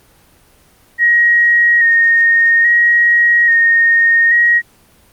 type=tone with vibrato; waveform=sine; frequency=1870 Hz; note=A#6; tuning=5 cents sharp; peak=-7 dBFS; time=0.98-4.62 s; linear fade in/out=50 ms; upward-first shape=square; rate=0.6 Hz; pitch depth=20 cents each way; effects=pink hiss -49 dBFS RMS until 5.12 s + Opus 24 kbps